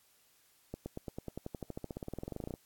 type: accelerating click train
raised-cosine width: 2 ms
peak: -26 dBFS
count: 28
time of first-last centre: 0.74-2.539 s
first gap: 120 ms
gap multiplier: 0.95
effects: white hiss -68 dBFS RMS until 2.65 s + AAC 64 kbps